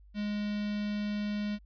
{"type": "tone with notch filter", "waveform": "square", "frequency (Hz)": 207.7, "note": "G#3", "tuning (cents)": 0, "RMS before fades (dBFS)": -33, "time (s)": [0.14, 1.59], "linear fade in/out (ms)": 50, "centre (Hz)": 860, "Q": 0.7, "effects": ["added 50 Hz sine -53 dBFS peak until 1.65 s", "resampled to 11025 Hz"]}